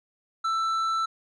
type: tone with tanh clipping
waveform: sine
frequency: 1328 Hz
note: E6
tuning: 12 cents sharp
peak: -25 dBFS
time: 0.44-1.06 s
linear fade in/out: 10 ms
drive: 8 dB
effects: none